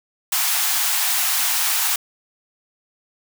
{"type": "high-pass noise", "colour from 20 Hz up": "white", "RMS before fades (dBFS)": -20, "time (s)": [0.32, 1.96], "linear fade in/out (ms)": 5, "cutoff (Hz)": 690, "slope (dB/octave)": 96, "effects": []}